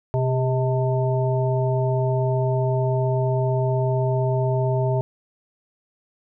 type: harmonic tone with a mistuned harmonic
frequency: 127.9 Hz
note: C3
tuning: 39 cents flat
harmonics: 1 / 3 / 5 / 7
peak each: -20 / -26 / -26 / -31 dBFS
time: 0.14-5.01 s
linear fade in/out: 0 ms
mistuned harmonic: 3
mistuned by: +69 cents
effects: none